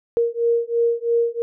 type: beating tone pair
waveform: sine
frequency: 466.2 / 469.2 Hz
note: A#4 / A#4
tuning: 0 / +11 cents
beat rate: 3 Hz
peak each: -20 dBFS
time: 0.17-1.42 s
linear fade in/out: 0 ms
effects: none